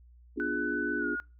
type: chord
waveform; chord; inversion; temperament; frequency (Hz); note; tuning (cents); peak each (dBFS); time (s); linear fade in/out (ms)
sine; B diminished seventh; none; equal; 246.9 / 293.7 / 349.2 / 415.3; B3 / D4 / F4 / Ab4; 0 / 0 / 0 / 0; -37 / -34 / -36 / -38; 0.36-1.16; 20
type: tone with pitch glide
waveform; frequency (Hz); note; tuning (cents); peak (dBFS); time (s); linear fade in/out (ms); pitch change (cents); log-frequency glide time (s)
sine; 1498 to 1438.6; F#6 to F#6; +21 to -49; -31; 0.4-1.2; 0; -70; 0.99-1.06
effects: noise-tail reverb RT60 0.3 s tail -25 dB re dry + added 60 Hz sine -53 dBFS peak until 1.39 s